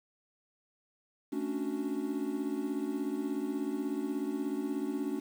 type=chord; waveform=triangle; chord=D major seventh; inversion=second; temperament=equal; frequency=220 / 277.2 / 293.7 / 370 Hz; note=A3 / C#4 / D4 / F#4; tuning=0 / 0 / 0 / 0 cents; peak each=-38 / -34 / -34 / -37 dBFS; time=1.32-5.2 s; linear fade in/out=10 ms; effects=9-bit